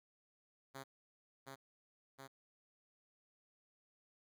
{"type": "tone with echo", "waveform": "5% pulse", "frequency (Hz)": 135.5, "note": "C#3", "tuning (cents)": -39, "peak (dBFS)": -36, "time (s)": [0.74, 0.84], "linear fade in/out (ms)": 20, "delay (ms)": 720, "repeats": 2, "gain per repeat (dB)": -2, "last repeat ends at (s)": 2.28, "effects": []}